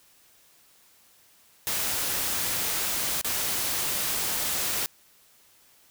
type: noise with dropouts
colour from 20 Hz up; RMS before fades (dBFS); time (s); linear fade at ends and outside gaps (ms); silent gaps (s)
white; -28; 1.67-4.86; 0; 3.213-3.246
effects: white hiss -59 dBFS RMS until 5.9 s